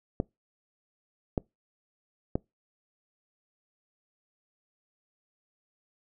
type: clicks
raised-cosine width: 2 ms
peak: -13 dBFS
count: 3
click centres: 0.201 / 1.378 / 2.355 s
effects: noise-tail reverb RT60 0.2 s tail -25 dB re dry